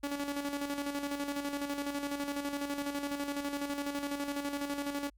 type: tone with tremolo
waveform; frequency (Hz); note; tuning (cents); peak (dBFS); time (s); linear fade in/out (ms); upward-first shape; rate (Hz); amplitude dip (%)
sawtooth; 284.6; C#4; +46; -28; 0.03-5.1; 10; square; 12; 50
effects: added 50 Hz sine -60 dBFS peak until 5.17 s + MP3 96 kbps